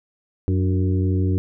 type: harmonic tone with a mistuned harmonic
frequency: 92.5 Hz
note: F#2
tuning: in tune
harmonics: 1 / 2 / 3 / 4 / 5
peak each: -18 / -27 / -26 / -29 / -36 dBFS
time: 0.48-1.38 s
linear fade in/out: 0 ms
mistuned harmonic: 3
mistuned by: +57 cents
effects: none